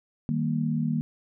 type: chord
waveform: sine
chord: Eb major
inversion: none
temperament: equal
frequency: 155.56 / 196 / 233.1 Hz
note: Eb3 / G3 / Bb3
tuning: 0 / 0 / 0 cents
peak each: -27 / -32 / -27 dBFS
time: 0.29-1.01 s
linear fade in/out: 0 ms
effects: none